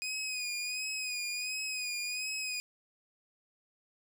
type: tone with vibrato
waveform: 20% pulse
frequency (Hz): 2489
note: D#7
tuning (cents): 0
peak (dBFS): -29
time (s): 0.02-2.6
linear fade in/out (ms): 0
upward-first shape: sine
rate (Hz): 1.4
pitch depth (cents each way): 48
effects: none